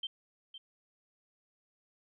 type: tone with echo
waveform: sine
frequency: 3136 Hz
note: G7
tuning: in tune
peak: -34 dBFS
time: 0.03-0.07 s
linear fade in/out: 5 ms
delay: 510 ms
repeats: 1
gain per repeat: -11 dB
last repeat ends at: 0.58 s
effects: none